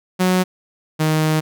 sawtooth tone pair in turn, 183.9 / 156.07 Hz, F#3 / D#3, -10 / +6 cents, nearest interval minor third, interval 284 cents, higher first, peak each -10 / -11 dBFS, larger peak first, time 0.19-0.44 / 0.99-1.41 s, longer second, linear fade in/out 20 ms, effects none

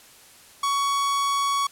45% pulse tone, 1120 Hz, C#6, 18 cents sharp, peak -21 dBFS, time 0.63-1.67 s, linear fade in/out 5 ms, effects white hiss -50 dBFS RMS until 1.71 s + low-pass 12000 Hz 12 dB/octave

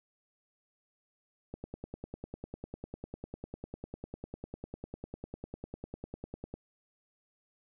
click train, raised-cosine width 2 ms, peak -27 dBFS, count 51, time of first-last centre 1.54-6.54 s, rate 10 Hz, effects none

